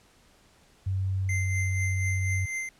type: tone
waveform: sine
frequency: 95.3 Hz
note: G2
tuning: 48 cents flat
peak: -25 dBFS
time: 0.86-2.46 s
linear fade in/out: 10 ms
type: tone with tremolo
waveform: square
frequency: 2082 Hz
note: C7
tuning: 9 cents flat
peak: -29 dBFS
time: 1.29-2.69 s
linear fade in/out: 2 ms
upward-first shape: triangle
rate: 4.1 Hz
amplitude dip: 55%
effects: pink hiss -60 dBFS RMS until 2.79 s + low-pass 10000 Hz 12 dB/octave